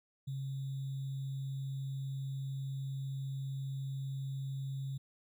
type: tone with sample-and-hold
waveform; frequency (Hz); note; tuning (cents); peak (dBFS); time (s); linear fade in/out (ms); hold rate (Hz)
sine; 135.5; C#3; -39; -36; 0.27-4.98; 10; 3675
effects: none